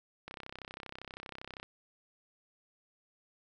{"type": "click train", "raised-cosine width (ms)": 0.3, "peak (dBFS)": -27, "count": 45, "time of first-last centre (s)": [0.28, 1.63], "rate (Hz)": 32.6, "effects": []}